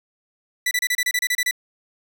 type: tone bursts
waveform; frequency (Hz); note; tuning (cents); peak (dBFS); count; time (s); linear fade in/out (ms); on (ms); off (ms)
sawtooth; 1975.5; B6; 0; -15; 11; 0.66-1.511; 5; 51; 29
effects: none